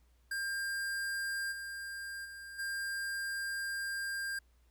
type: tone with level steps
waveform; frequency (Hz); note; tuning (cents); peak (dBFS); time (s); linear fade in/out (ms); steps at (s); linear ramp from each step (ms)
square; 1599; G6; +34; -35 / -41 / -46 / -36; 0.31-4.39; 5; 1.51 / 2.24 / 2.58; 20
effects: added 60 Hz sine -64 dBFS peak until 4.7 s + pink hiss -75 dBFS RMS until 4.7 s